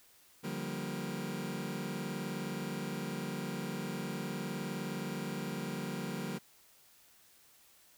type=chord; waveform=sawtooth; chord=G minor seventh; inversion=second; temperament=just; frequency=147 / 176.4 / 196 / 235.2 Hz; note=D3 / F3 / G3 / Bb3; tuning=+2 / +18 / 0 / +16 cents; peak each=-39 / -38 / -37 / -38 dBFS; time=0.43-6.39 s; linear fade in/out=20 ms; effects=white hiss -63 dBFS RMS until 7.97 s